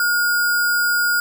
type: tone with sample-and-hold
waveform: sine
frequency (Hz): 1433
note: F6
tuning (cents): +44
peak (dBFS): -15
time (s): 0-1.2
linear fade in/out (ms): 2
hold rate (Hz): 6300
effects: none